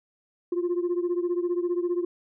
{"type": "beating tone pair", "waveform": "sine", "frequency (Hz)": [347.1, 362.1], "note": ["F4", "F#4"], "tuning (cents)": [-11, -37], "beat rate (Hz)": 15, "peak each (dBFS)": [-24, -27], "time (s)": [0.52, 2.05], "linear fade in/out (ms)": 5, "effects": ["tanh soft clip ceiling -20 dBFS"]}